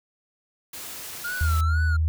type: noise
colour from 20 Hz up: white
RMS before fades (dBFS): -37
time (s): 0.73-1.61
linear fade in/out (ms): 5
type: tone with vibrato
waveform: triangle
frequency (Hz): 1396.9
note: F6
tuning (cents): 0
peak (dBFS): -26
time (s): 1.24-1.97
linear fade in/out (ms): 10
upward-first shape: sine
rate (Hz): 2.1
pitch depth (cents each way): 110
type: tone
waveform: sine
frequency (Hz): 79.5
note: D#2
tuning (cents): +38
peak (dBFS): -19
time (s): 1.41-2.08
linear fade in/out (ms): 0
effects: none